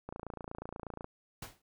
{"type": "click train", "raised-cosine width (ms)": 1, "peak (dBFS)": -27, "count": 28, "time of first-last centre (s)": [0.09, 1.044], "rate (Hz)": 28.3}
{"type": "noise with exponential decay", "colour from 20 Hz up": "pink", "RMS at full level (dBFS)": -40, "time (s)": [1.42, 1.62], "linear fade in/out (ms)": 5, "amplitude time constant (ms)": 42}
{"effects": []}